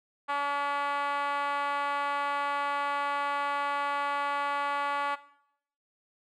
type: tone with band-pass filter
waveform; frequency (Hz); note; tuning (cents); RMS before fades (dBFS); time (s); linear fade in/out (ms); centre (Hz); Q
5% pulse; 284.9; C#4; +48; -30; 0.28-5.16; 20; 1000; 2.9
effects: noise-tail reverb RT60 0.7 s tail -17 dB re dry